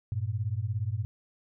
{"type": "beating tone pair", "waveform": "sine", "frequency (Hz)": [98, 115], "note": ["G2", "A#2"], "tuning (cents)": [0, -23], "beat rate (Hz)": 17, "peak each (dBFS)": -31, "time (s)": [0.12, 1.05], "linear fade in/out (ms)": 0, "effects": []}